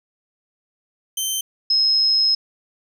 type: tone pair in turn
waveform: 15% pulse / sine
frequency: 3105 / 5147 Hz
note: G7 / E8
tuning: -17 / -42 cents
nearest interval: major sixth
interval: 875 cents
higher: second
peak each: -14 dBFS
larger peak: neither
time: 1.17-1.41 / 1.7-2.35 s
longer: second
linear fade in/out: 5 ms
effects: none